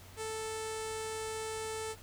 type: tone with low-pass filter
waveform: sawtooth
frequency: 440 Hz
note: A4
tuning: in tune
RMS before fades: -39 dBFS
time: 0.16-1.96 s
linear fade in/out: 50 ms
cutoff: 8700 Hz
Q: 3
effects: added 91 Hz sine -54 dBFS peak until 2.02 s + pink hiss -55 dBFS RMS until 2.02 s